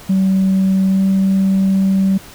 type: tone with pitch glide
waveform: sine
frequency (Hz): 190.9 to 192.67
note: G3 to G3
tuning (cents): -46 to -30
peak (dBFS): -9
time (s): 0.09-2.18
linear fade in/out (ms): 10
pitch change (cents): +16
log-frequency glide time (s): 0.89-1.02
effects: tanh soft clip ceiling -8 dBFS + pink hiss -38 dBFS RMS until 2.34 s